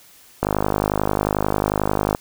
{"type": "click train", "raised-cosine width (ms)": 1, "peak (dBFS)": -4, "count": 89, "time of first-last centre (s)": [0.43, 2.149], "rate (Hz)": 51.2, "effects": ["white hiss -49 dBFS RMS until 2.2 s"]}